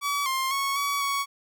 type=tone with pitch steps; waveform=sawtooth; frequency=1141 / 1057 / 1104 / 1133 / 1118 Hz; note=C#6 / C6 / C#6 / C#6 / C#6; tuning=+50 / +17 / -7 / +37 / +14 cents; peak=-21 dBFS; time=0.01-1.26 s; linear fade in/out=50 ms; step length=250 ms; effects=none